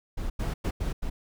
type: noise bursts at uneven times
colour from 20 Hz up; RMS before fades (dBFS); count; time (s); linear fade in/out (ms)
brown; -29; 5; 0.17-0.3 / 0.39-0.54 / 0.64-0.71 / 0.8-0.93 / 1.02-1.1; 10
effects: none